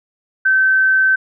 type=tone; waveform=sine; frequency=1541 Hz; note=G6; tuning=30 cents flat; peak=-10 dBFS; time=0.45-1.16 s; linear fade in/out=10 ms; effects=none